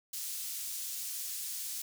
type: high-pass noise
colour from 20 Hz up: pink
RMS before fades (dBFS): -39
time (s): 0.13-1.82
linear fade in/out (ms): 5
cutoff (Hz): 6200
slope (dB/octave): 12
effects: none